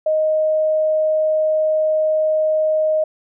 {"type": "tone", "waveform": "sine", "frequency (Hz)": 623, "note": "D#5", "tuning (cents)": 2, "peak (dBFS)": -14, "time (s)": [0.06, 3.04], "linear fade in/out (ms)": 5, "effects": []}